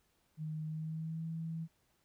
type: tone with pitch glide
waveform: sine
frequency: 155.56 to 162.92 Hz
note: D#3 to E3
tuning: 0 to -20 cents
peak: -37 dBFS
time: 0.37-1.68 s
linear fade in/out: 50 ms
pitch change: +80 cents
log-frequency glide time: 0.65-1.26 s
effects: pink hiss -75 dBFS RMS until 2.04 s